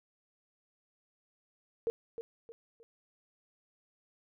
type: tone with echo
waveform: sine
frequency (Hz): 460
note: A#4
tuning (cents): -23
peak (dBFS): -28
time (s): 1.87-1.9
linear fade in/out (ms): 0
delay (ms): 310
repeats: 3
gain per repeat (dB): -9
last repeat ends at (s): 2.83
effects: none